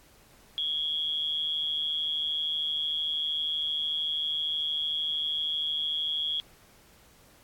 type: tone with amplitude modulation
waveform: sine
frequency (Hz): 3322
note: G#7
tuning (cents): 0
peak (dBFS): -24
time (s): 0.58-6.4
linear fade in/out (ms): 0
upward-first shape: sine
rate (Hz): 153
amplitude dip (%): 70
effects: pink hiss -58 dBFS RMS until 7.43 s + AAC 64 kbps